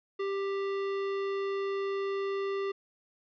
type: tone with tanh clipping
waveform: sine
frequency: 393.8 Hz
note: G4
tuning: 8 cents sharp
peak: -32 dBFS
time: 0.19-2.72 s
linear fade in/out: 10 ms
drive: 18 dB
effects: resampled to 11025 Hz